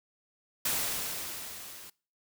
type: noise with level ramp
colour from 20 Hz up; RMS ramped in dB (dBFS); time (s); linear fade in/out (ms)
white; -29 to -48; 0.65-1.9; 5
effects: noise-tail reverb RT60 0.4 s tail -24 dB re dry